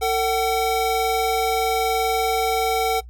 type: tone pair together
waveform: square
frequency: 450 / 757 Hz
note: A4 / F#5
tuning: +39 / +39 cents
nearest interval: major sixth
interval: 900 cents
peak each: -22 dBFS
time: 0.01-3.01 s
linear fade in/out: 20 ms
effects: noise-tail reverb RT60 0.1 s tail -18 dB re dry + added 60 Hz sine -37 dBFS peak until 3.09 s